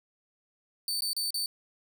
sawtooth tone with dropouts, 4549 Hz, C#8, 44 cents sharp, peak -26 dBFS, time 0.88-1.46 s, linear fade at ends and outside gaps 1 ms, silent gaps 1.007-1.021 / 1.132-1.165 / 1.306-1.343 s, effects none

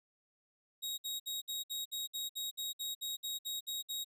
sawtooth tone bursts, 3787 Hz, A#7, 27 cents sharp, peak -34 dBFS, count 15, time 0.82-4.046 s, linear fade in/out 20 ms, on 160 ms, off 59 ms, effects none

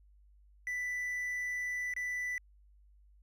triangle tone with dropouts, 1982 Hz, B6, 6 cents sharp, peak -32 dBFS, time 0.67-2.38 s, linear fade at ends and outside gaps 1 ms, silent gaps 1.938-1.964 s, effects added 50 Hz sine -59 dBFS peak until 3.22 s

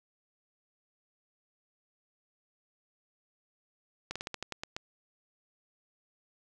slowing click train, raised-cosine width 0.2 ms, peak -19 dBFS, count 9, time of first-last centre 4.11-4.765 s, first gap 46 ms, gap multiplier 1.16, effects none

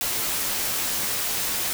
white noise with comb filter, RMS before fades -26 dBFS, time 0.01-1.73 s, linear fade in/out 0 ms, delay 13 ms, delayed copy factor -0.5, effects none

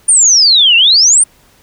sine exponential two-way sweep, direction down then up, 9397 to 2665 to 9397 Hz, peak -4 dBFS, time 0.08-1.24 s, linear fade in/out 10 ms, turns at 0.76 s, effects pink hiss -48 dBFS RMS until 1.62 s

